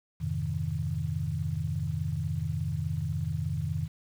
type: chord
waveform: sine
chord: F minor seventh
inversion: none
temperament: equal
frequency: 87.31 / 103.83 / 130.81 / 155.56 Hz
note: F2 / Ab2 / C3 / Eb3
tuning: 0 / 0 / 0 / 0 cents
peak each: -34 / -36 / -35 / -32 dBFS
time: 0.2-3.88 s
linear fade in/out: 20 ms
effects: 9-bit